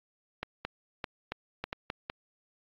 clicks, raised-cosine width 0.3 ms, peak -17 dBFS, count 8, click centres 0.43 / 0.65 / 1.042 / 1.32 / 1.64 / 1.729 / 1.901 / 2.099 s, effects low-pass 4000 Hz 12 dB/octave + AAC 48 kbps

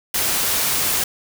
white noise, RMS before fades -20 dBFS, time 0.14-1.04 s, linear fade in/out 5 ms, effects none

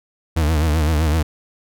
40% pulse tone with vibrato, 77.78 Hz, D#2, in tune, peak -14 dBFS, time 0.36-1.23 s, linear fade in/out 10 ms, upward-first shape triangle, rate 7.8 Hz, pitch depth 120 cents each way, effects none

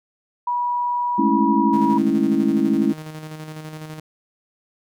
sine tone with pitch glide, 971 to 963.7 Hz, B5 to B5, -30 to -43 cents, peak -19 dBFS, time 0.47-1.98 s, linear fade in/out 5 ms, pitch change -13 cents, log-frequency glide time 1.38-1.81 s
sine chord, A major seventh, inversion third, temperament equal, 207.7 / 220 / 277.2 / 329.6 Hz, G#3 / A3 / C#4 / E4, 0 / 0 / 0 / 0 cents, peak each -22 / -22 / -20 / -21 dBFS, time 1.18-2.93 s, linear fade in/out 10 ms
sawtooth tone with tremolo, 155.56 Hz, D#3, in tune, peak -27 dBFS, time 1.73-4 s, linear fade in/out 5 ms, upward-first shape square, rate 12 Hz, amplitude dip 40%
effects none

